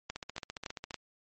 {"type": "two click trains", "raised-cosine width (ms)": 0.2, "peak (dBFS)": [-22, -19], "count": [12, 4], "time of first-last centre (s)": [[0.16, 0.908], [0.1, 0.943]], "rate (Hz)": [14.7, 3.56], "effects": ["MP3 32 kbps"]}